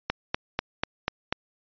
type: click train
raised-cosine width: 0.3 ms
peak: -8 dBFS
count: 6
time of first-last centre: 0.1-1.325 s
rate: 4.08 Hz
effects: resampled to 11025 Hz